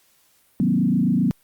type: tone with frequency modulation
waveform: sine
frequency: 211.7 Hz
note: G#3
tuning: 33 cents sharp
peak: -16 dBFS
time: 0.6-1.31 s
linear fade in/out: 0 ms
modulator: 27.6 Hz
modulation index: 2
effects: white hiss -60 dBFS RMS until 1.43 s + Opus 48 kbps